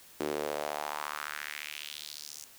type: tone with high-pass filter sweep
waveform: sawtooth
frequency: 74.4 Hz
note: D2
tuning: 23 cents sharp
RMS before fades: -38 dBFS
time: 0.2-2.45 s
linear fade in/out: 0 ms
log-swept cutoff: 340 to 6600 Hz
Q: 2.6
effects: white hiss -55 dBFS RMS until 2.58 s